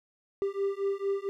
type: beating tone pair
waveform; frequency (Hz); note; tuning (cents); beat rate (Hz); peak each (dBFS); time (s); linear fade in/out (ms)
triangle; 393.3 / 397.7; G4 / G4; +6 / +25; 4.4; -29; 0.42-1.29; 0
effects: none